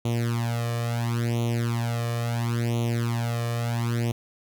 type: tone with flanger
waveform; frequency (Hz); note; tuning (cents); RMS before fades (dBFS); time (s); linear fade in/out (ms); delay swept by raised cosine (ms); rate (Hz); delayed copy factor
sawtooth; 117.6; A#2; +16; -26; 0.05-4.12; 5; 0.3 to 1.7; 0.73; +0.9
effects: none